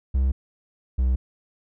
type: tone pair in turn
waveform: triangle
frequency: 66 / 63.38 Hz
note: C2 / B1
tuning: +16 / +46 cents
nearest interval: minor second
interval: 70 cents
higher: first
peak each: -16 dBFS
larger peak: neither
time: 0.14-0.32 / 0.98-1.16 s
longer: neither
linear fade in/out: 10 ms
effects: none